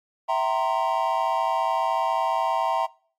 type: chord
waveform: triangle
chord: C dominant seventh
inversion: first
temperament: equal with one note detuned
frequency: 659.3 / 769.2 / 932.3 / 1046.5 Hz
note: E5 / G5 / Bb5 / C6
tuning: 0 / -33 / 0 / 0 cents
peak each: -25 / -25 / -23 / -27 dBFS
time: 0.28-2.87 s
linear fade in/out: 20 ms
effects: noise-tail reverb RT60 0.5 s tail -24 dB re dry + AAC 64 kbps